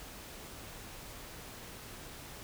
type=silence; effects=pink hiss -48 dBFS RMS until 2.43 s